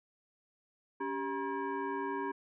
sine tone with frequency modulation, 281.7 Hz, C#4, 28 cents sharp, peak -33 dBFS, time 1-2.32 s, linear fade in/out 10 ms, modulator 674 Hz, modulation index 1.6, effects none

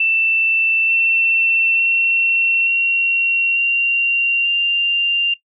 sine tone with pitch steps, 2669 / 2692 / 2716 / 2739 / 2763 / 2787 Hz, E7 / E7 / F7 / F7 / F7 / F7, +21 / +36 / -49 / -34 / -19 / -4 cents, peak -13 dBFS, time 0-5.34 s, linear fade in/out 5 ms, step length 890 ms, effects noise-tail reverb RT60 0.1 s tail -19 dB re dry

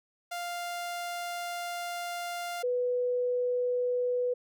sawtooth / sine tone pair in turn, 698.5 / 493.9 Hz, F5 / B4, 0 / 0 cents, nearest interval tritone, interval 600 cents, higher first, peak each -30 / -26 dBFS, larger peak second, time 0.31-2.63 / 2.63-4.34 s, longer first, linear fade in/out 10 ms, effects none

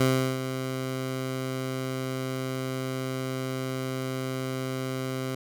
15% pulse tone with ADSR envelope, 130.81 Hz, C3, in tune, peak -13 dBFS, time 0-5.35 s, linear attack 4 ms, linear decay 370 ms, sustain -10 dB, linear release 4 ms, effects none

